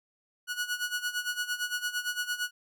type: tone with tremolo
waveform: sawtooth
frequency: 1463 Hz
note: F#6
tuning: 20 cents flat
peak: -24 dBFS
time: 0.47-2.51 s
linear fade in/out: 50 ms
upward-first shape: sine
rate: 8.8 Hz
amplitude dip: 80%
effects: none